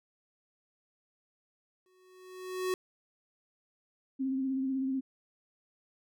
square tone with exponential growth, 370 Hz, F#4, in tune, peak -28 dBFS, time 1.86-2.74 s, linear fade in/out 1 ms, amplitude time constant 190 ms
sine tone with vibrato, 265.5 Hz, C4, 25 cents sharp, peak -29 dBFS, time 4.19-5.01 s, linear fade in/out 20 ms, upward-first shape sine, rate 16 Hz, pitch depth 30 cents each way
effects none

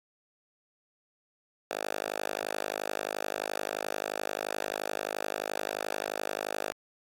5% pulse tone with high-pass filter, 51.5 Hz, G#1, 14 cents flat, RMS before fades -35 dBFS, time 1.71-6.72 s, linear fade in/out 0 ms, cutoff 620 Hz, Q 1.4, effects AAC 64 kbps

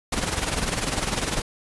pink noise with tremolo, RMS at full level -23 dBFS, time 0.12-1.42 s, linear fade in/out 5 ms, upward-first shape sine, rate 20 Hz, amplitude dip 65%, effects resampled to 24000 Hz

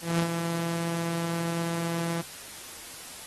sawtooth tone with ADSR envelope, 168.2 Hz, E3, 35 cents sharp, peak -18 dBFS, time 0.01-2.22 s, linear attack 180 ms, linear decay 74 ms, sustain -7 dB, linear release 15 ms, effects white hiss -43 dBFS RMS until 3.26 s + AAC 32 kbps

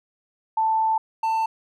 sine / triangle tone pair in turn, 884 / 891.2 Hz, A5 / A5, +8 / +22 cents, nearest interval unison, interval 14 cents, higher second, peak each -18 dBFS, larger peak neither, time 0.57-0.98 / 1.23-1.46 s, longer first, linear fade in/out 5 ms, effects none

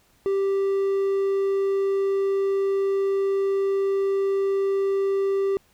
triangle tone, 392 Hz, G4, in tune, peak -18 dBFS, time 0.26-5.57 s, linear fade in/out 0 ms, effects pink hiss -61 dBFS RMS until 5.73 s

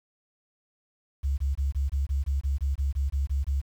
sine tone bursts, 69 Hz, C#2, 7 cents flat, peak -23 dBFS, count 14, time 1.23-3.616 s, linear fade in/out 20 ms, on 150 ms, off 22 ms, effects 9-bit

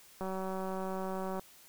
click train, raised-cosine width 1 ms, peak -25 dBFS, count 225, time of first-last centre 0.21-1.395 s, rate 189 Hz, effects white hiss -58 dBFS RMS until 1.68 s

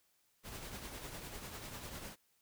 pink noise with tremolo, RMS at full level -45 dBFS, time 0.43-2.16 s, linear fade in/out 50 ms, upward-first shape triangle, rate 10 Hz, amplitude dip 50%, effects white hiss -75 dBFS RMS until 2.41 s

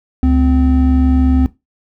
triangle tone pair together, 70.61 / 257.8 Hz, C#2 / C4, +33 / -26 cents, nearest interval octave + minor seventh, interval 2241 cents, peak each -10 dBFS, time 0.23-1.46 s, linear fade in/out 0 ms, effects noise-tail reverb RT60 0.2 s tail -17 dB re dry

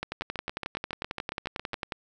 two click trains, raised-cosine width 0.3 ms, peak -15 / -17 dBFS, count 22 / 12, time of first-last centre 0.03-1.922 / 0.22-1.733 s, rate 11.1 / 7.27 Hz, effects none

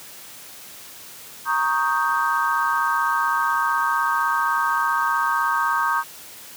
sine chord, Eb dominant seventh, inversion second, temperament equal, 932.3 / 1108.7 / 1244.5 / 1568 Hz, Bb5 / Db6 / Eb6 / G6, 0 / 0 / 0 / 0 cents, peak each -24 dBFS, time 1.45-6.04 s, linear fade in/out 50 ms, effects white hiss -41 dBFS RMS until 6.56 s + high-pass 80 Hz 12 dB/octave

